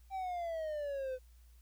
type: exponential sweep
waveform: triangle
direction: down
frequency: 783 to 504 Hz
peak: -34 dBFS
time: 0.1-1.19 s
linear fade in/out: 50 ms
effects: added 59 Hz sine -57 dBFS peak until 1.61 s + white hiss -72 dBFS RMS until 1.61 s